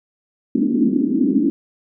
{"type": "band-pass noise", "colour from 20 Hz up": "white", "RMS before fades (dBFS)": -17, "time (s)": [0.55, 1.5], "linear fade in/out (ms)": 0, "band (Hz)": [220, 300], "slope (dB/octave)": 48, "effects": []}